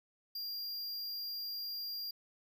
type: tone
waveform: square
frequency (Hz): 4783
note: D8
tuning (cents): +31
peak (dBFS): -39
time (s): 0.35-2.11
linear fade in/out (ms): 5
effects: none